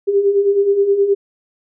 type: beating tone pair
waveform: sine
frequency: 392 / 401.5 Hz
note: G4 / G4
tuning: 0 / +41 cents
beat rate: 9.5 Hz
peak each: -19 / -12 dBFS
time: 0.07-1.15 s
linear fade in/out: 20 ms
effects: none